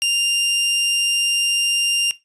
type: tone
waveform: sawtooth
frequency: 2794 Hz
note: F7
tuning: in tune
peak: -13 dBFS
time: 0.02-2.11 s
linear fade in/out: 0 ms
effects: noise-tail reverb RT60 0.2 s tail -17 dB re dry + resampled to 24000 Hz